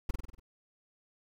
brown noise with echo, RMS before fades -29 dBFS, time 0.09-0.11 s, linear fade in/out 5 ms, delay 48 ms, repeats 6, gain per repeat -4 dB, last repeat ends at 0.398 s, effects none

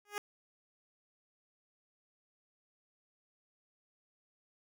10% pulse tone with exponential growth, 412.4 Hz, G#4, 12 cents flat, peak -24 dBFS, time 0.05-0.18 s, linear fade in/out 1 ms, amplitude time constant 27 ms, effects none

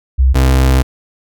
sine / 35% pulse tone pair in turn, 65 / 65.41 Hz, C2 / C2, -11 / 0 cents, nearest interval unison, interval 11 cents, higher second, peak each -6 dBFS, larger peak neither, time 0.18-0.34 / 0.34-0.83 s, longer second, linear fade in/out 20 ms, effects none

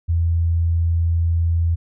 sine tone, 83.8 Hz, E2, 29 cents sharp, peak -15 dBFS, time 0.08-1.76 s, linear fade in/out 20 ms, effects none

